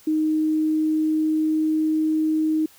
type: tone with pitch glide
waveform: sine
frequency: 311.1 to 312.9 Hz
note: D#4 to D#4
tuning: 0 to +10 cents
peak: -18 dBFS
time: 0.07-2.66 s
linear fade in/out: 5 ms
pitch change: +10 cents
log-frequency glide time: 0.19-2.08 s
effects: white hiss -52 dBFS RMS until 2.78 s